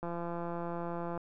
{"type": "click train", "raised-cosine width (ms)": 1, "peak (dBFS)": -25, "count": 197, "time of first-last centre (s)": [0.03, 1.176], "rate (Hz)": 171, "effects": []}